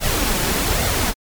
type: noise with flanger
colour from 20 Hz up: pink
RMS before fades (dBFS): -19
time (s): 0-1.14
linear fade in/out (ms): 50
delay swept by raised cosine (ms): 1.4 to 5.6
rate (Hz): 1.2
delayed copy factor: +0.5
effects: MP3 96 kbps